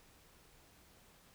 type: silence
effects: pink hiss -64 dBFS RMS until 1.34 s